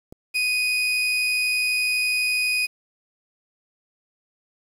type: click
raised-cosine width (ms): 2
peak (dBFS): -26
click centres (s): 0.125
type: tone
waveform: 35% pulse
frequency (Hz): 2489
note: D#7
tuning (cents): 0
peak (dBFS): -18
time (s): 0.34-2.67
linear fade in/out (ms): 20
effects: low-pass 12000 Hz 12 dB/octave + 8-bit